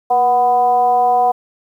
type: tone with frequency modulation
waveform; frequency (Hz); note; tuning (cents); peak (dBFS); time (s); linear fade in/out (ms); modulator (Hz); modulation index
sine; 740; F#5; 0; -10; 0.1-1.32; 10; 255; 0.6
effects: 8-bit